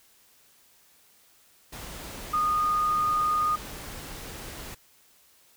sine tone in noise, 1229 Hz, D#6, 22 cents flat, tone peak -22 dBFS, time 2.33-3.56 s, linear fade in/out 10 ms, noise pink, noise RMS -40 dBFS, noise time 1.72-4.75 s, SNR +15 dB, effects white hiss -60 dBFS RMS until 5.56 s

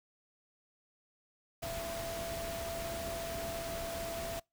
sine tone in noise, 670 Hz, E5, 28 cents sharp, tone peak -39 dBFS, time 1.62-4.4 s, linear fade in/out 10 ms, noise pink, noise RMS -42 dBFS, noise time 1.62-4.4 s, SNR 0 dB, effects noise-tail reverb RT60 0.2 s tail -25 dB re dry

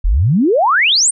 sine exponential sweep, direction up, 36.1 to 9300 Hz, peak -9 dBFS, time 0.04-1.11 s, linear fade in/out 10 ms, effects none

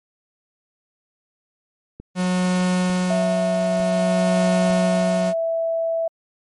click train, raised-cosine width 3 ms, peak -23 dBFS, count 4, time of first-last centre 2-4.703 s, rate 1.11 Hz
45% pulse tone with tremolo, 182 Hz, F#3, 28 cents flat, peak -17 dBFS, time 2.15-5.34 s, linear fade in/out 50 ms, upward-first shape sine, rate 0.52 Hz, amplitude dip 45%
sine tone, 659.3 Hz, E5, in tune, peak -19 dBFS, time 3.1-6.08 s, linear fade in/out 5 ms
effects MP3 48 kbps

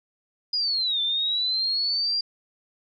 sine linear two-way sweep, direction down then up, 4970 to 3527 to 4804 Hz, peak -22 dBFS, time 0.53-2.21 s, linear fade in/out 5 ms, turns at 1.01 s, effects none

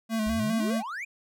square tone with vibrato, 220 Hz, A3, in tune, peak -26 dBFS, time 0.09-0.83 s, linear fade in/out 50 ms, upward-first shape square, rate 4.9 Hz, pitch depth 37 cents each way
triangle exponential sweep, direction up, 51.91 to 2510 Hz, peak -31 dBFS, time 0.26-1.05 s, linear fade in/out 10 ms
effects none

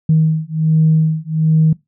sine beating tone pair, 157.4 / 158.7 Hz, D#3 / D#3, +20 / +35 cents, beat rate 1.3 Hz, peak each -13 dBFS, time 0.09-1.73 s, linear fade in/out 5 ms, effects noise-tail reverb RT60 0.2 s tail -22 dB re dry + tanh soft clip ceiling -3 dBFS

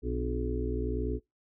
harmonic tone with a mistuned harmonic, 61 Hz, B1, 21 cents flat, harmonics 1 / 2 / 4 / 5 / 6 / 7, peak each -32 / -39 / -37 / -41 / -38 / -36 dBFS, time 0.02-1.2 s, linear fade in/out 50 ms, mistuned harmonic 4, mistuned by +87 cents, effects noise-tail reverb RT60 0.2 s tail -25 dB re dry

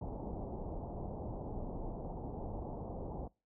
pink low-pass noise, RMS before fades -42 dBFS, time 0.01-3.28 s, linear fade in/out 5 ms, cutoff 890 Hz, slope 48 dB/octave, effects noise-tail reverb RT60 0.3 s tail -24 dB re dry

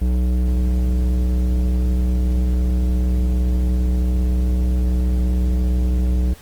sine tone with tanh clipping, 61.74 Hz, B1, in tune, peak -17 dBFS, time 0.01-6.34 s, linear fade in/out 10 ms, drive 14 dB, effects pink hiss -45 dBFS RMS until 6.41 s + Opus 24 kbps

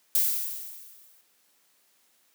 violet noise with exponential decay, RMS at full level -21 dBFS, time 0.15-1.21 s, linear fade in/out 2 ms, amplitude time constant 230 ms, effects white hiss -66 dBFS RMS until 2.34 s + high-pass 200 Hz 12 dB/octave

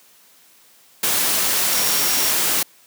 sine tone in noise, 5588 Hz, F8, in tune, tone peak -26 dBFS, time 1.72-2.31 s, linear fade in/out 5 ms, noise white, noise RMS -19 dBFS, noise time 1.03-2.63 s, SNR -10 dB, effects white hiss -52 dBFS RMS until 2.86 s + high-pass 150 Hz 12 dB/octave

